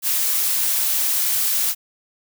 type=noise; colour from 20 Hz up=blue; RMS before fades=-20 dBFS; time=0.02-1.75 s; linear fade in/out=50 ms; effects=none